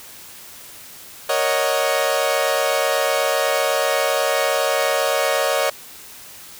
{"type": "chord", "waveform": "sawtooth", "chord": "D# minor seventh", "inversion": "second", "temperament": "equal", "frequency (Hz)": [466.2, 554.4, 622.3, 740], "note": ["A#4", "C#5", "D#5", "F#5"], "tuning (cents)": [0, 0, 0, 0], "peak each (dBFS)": [-22, -17, -18, -22], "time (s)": [1.29, 5.7], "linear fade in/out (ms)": 5, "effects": ["white hiss -40 dBFS RMS until 6.59 s"]}